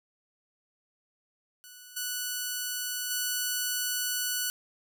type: tone with level steps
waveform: 5% pulse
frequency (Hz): 1480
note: F#6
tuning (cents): 0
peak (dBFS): -36 / -20 / -17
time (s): 1.64-4.5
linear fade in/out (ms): 0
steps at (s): 1.96 / 3.1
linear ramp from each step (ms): 10
effects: none